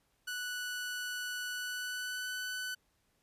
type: tone with pitch glide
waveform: sawtooth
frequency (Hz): 1480 to 1499.8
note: F#6 to F#6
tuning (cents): 0 to +23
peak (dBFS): -33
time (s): 0.27-2.75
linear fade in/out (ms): 10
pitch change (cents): +23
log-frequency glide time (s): 1.51-2.33
effects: pink hiss -75 dBFS RMS until 3.22 s + resampled to 32000 Hz